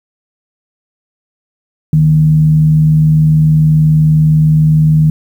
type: tone with frequency modulation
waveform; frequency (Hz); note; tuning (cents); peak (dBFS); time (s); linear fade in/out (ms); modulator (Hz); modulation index
sine; 154.5; D#3; -12; -5; 1.93-5.1; 2; 80.6; 0.23
effects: 7-bit